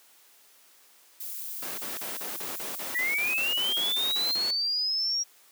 violet noise, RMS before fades -37 dBFS, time 1.2-4.36 s, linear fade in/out 5 ms
pink noise bursts, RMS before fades -37 dBFS, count 15, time 1.62-4.51 s, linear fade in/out 5 ms, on 160 ms, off 35 ms
sine linear sweep, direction up, 1906 to 5670 Hz, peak -25 dBFS, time 2.94-5.24 s, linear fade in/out 20 ms
effects white hiss -58 dBFS RMS until 5.51 s + high-pass 300 Hz 12 dB/octave

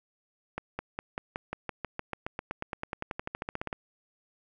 accelerating click train, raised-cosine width 0.5 ms, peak -18 dBFS, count 28, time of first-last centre 0.58-3.729 s, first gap 210 ms, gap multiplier 0.95, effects none

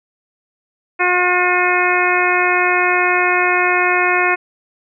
harmonic tone, 359.2 Hz, F4, 49 cents sharp, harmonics 1 / 2 / 3 / 4 / 5 / 6 / 7, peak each -20 / -20 / -20 / -20 / -20 / -20 / -20 dBFS, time 0.99-4.36 s, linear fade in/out 20 ms, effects none

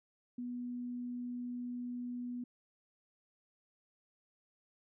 sine tone, 244.8 Hz, B3, 15 cents flat, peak -38 dBFS, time 0.38-2.44 s, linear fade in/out 5 ms, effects none

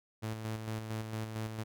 sawtooth tone with tremolo, 110 Hz, A2, in tune, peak -31 dBFS, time 0.22-1.64 s, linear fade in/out 20 ms, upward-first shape square, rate 4.4 Hz, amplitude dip 45%, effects none

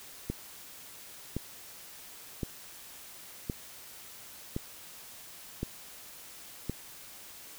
click train, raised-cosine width 3 ms, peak -19 dBFS, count 7, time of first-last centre 0.3-6.697 s, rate 0.938 Hz, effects white hiss -49 dBFS RMS until 7.58 s

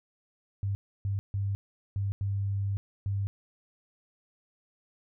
sine tone bursts at uneven times, 99.3 Hz, G2, 23 cents sharp, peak -27 dBFS, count 6, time 0.63-0.75 / 1.05-1.19 / 1.34-1.55 / 1.96-2.12 / 2.21-2.77 / 3.06-3.27 s, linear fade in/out 0 ms, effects none

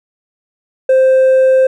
triangle tone with hard clipping, 523.3 Hz, C5, in tune, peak -5 dBFS, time 0.89-1.67 s, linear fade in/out 5 ms, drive 1 dB, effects none

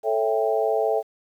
sine chord, A dominant seventh, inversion none, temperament equal with one note detuned, 440 / 554.4 / 659.3 / 793.1 Hz, A4 / C#5 / E5 / G5, 0 / 0 / 0 / +20 cents, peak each -23 / -28 / -24 / -27 dBFS, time 0.03-1.03 s, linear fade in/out 50 ms, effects 9-bit

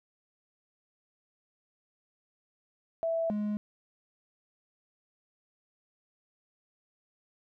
sine / triangle tone pair in turn, 659.3 / 209.2 Hz, E5 / G#3, 0 / +13 cents, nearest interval octave + minor sixth, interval 1987 cents, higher first, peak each -27 dBFS, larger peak neither, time 3.03-3.3 / 3.3-3.57 s, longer neither, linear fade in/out 0 ms, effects none

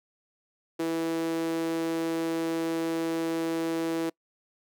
sawtooth tone with high-pass filter, 164.2 Hz, E3, 6 cents flat, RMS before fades -29 dBFS, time 0.79-4.1 s, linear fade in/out 10 ms, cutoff 370 Hz, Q 6.2, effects noise-tail reverb RT60 0.1 s tail -25 dB re dry

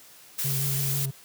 blue noise, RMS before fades -29 dBFS, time 0.38-1.06 s, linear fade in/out 10 ms
triangle tone with vibrato, 136.9 Hz, C#3, 21 cents flat, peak -25 dBFS, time 0.44-1.11 s, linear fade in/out 10 ms, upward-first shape sine, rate 5.9 Hz, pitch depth 27 cents each way
effects white hiss -51 dBFS RMS until 1.24 s + high-pass 80 Hz 12 dB/octave

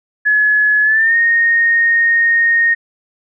sine tone with pitch glide, 1700 to 1853.9 Hz, G#6 to A#6, +40 to -10 cents, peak -9 dBFS, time 0.25-2.75 s, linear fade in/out 20 ms, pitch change +150 cents, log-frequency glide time 0.83-1.16 s, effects none

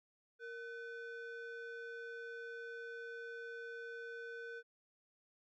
triangle ring-modulated tone, 987.8 Hz, B5, in tune, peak -40 dBFS, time 0.39-4.63 s, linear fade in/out 50 ms, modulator 523 Hz, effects resampled to 16000 Hz

